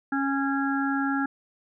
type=harmonic tone; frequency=275.1 Hz; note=C#4; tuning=13 cents flat; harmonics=1 / 3 / 5 / 6; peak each=-25 / -32 / -31 / -32 dBFS; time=0.12-1.26 s; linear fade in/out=5 ms; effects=none